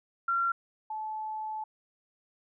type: tone pair in turn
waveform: sine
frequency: 1372 / 866.3 Hz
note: F6 / A5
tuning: -31 / -27 cents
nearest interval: minor sixth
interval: 796 cents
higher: first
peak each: -25 / -33 dBFS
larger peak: first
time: 0.28-0.52 / 0.9-1.64 s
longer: second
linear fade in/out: 5 ms
effects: none